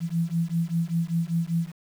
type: beating tone pair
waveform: sine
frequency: 164.81 / 169.91 Hz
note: E3 / F3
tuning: 0 / -47 cents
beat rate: 5.1 Hz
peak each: -26 dBFS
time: 0-1.72 s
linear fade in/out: 50 ms
effects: 8-bit